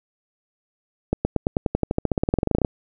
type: accelerating click train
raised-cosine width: 2 ms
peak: -6 dBFS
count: 24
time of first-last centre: 1.13-2.648 s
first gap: 120 ms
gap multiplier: 0.94
effects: none